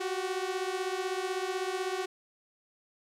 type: beating tone pair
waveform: sawtooth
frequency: 366 / 382 Hz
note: F#4 / G4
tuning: -19 / -45 cents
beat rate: 16 Hz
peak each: -30 dBFS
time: 0-2.06 s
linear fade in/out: 10 ms
effects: low-pass 9000 Hz 12 dB/octave + 11-bit